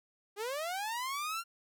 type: linear sweep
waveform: sawtooth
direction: up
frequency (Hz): 392 to 1396.9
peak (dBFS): -31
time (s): 0.36-1.44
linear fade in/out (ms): 50
effects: none